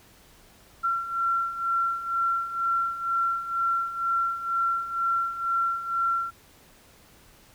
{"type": "beating tone pair", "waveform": "sine", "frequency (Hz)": [1361, 1363.1], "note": ["F6", "F6"], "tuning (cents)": [-45, -42], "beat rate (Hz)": 2.1, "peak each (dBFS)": [-30, -25], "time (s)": [0.83, 6.31], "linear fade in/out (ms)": 20, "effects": ["pink hiss -55 dBFS RMS until 7.54 s"]}